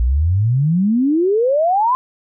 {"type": "exponential sweep", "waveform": "sine", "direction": "up", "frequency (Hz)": [56.2, 1046], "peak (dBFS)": -12, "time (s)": [0, 1.95], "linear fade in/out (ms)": 0, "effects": []}